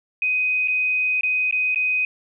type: tone with dropouts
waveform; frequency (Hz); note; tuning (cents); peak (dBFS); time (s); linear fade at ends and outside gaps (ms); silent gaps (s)
sine; 2506; D#7; +12; -18; 0.22-2.05; 2; 0.676-0.682 / 1.21-1.233 / 1.511-1.525 / 1.747-1.758
effects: none